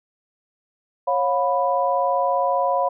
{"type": "tone cluster", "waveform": "sine", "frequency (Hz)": [549, 714, 989], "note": ["C#5", "F5", "B5"], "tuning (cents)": [-17, 38, 2], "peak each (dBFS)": -22, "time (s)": [1.07, 2.89], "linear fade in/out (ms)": 10, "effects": []}